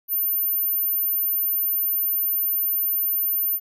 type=tone; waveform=sine; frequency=13490 Hz; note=G#9; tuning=26 cents sharp; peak=-20 dBFS; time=0.08-3.6 s; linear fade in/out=50 ms; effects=none